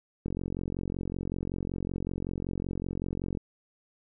click train, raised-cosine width 3 ms, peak -20 dBFS, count 142, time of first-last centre 0.26-3.373 s, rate 45.3 Hz, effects none

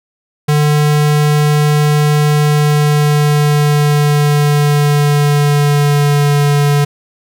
square tone with pitch glide, 148.9 to 144.66 Hz, D3 to D3, +24 to -26 cents, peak -9 dBFS, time 0.48-6.85 s, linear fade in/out 10 ms, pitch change -50 cents, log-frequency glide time 2.39-6.45 s, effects none

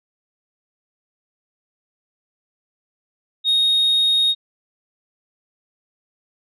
sine tone, 3729 Hz, A#7, in tune, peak -12 dBFS, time 3.44-4.35 s, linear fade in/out 50 ms, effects tanh soft clip ceiling -12 dBFS

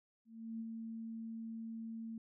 sine tone with ADSR envelope, 225.8 Hz, A3, 45 cents sharp, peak -39 dBFS, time 0.25-2.18 s, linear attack 350 ms, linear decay 41 ms, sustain -3 dB, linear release 3 ms, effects none

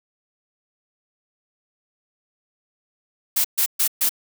blue noise bursts, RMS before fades -19 dBFS, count 4, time 3.36-4.094 s, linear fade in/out 10 ms, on 86 ms, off 130 ms, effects none

